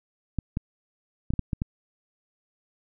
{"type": "clicks", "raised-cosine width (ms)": 5, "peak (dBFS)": -14, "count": 7, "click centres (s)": [0.387, 0.571, 1.305, 1.337, 1.393, 1.532, 1.619], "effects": []}